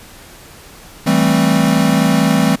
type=chord; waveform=square; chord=A minor seventh; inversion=second; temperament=equal; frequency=164.81 / 196 / 220 / 261.6 Hz; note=E3 / G3 / A3 / C4; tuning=0 / 0 / 0 / 0 cents; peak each=-17 dBFS; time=1.06-2.56 s; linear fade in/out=10 ms; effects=pink hiss -39 dBFS RMS until 2.6 s + resampled to 32000 Hz